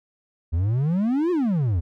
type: exponential two-way sweep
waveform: triangle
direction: up then down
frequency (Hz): 77.3 to 370 to 77.3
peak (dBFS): -17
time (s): 0.52-1.81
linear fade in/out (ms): 20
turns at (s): 1.31
effects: none